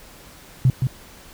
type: tone with echo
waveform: sine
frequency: 128.8 Hz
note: C3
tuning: 27 cents flat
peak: -11 dBFS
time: 0.65-0.7 s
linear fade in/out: 2 ms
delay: 170 ms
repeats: 1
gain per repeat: -5 dB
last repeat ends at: 0.87 s
effects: pink hiss -45 dBFS RMS until 1.33 s